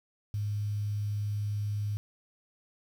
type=tone with quantisation; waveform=sine; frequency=103.83 Hz; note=G#2; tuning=in tune; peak=-29 dBFS; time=0.34-1.97 s; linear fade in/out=0 ms; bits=9; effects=none